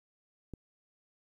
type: click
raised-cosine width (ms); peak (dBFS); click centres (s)
3; -29; 0.537
effects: 11-bit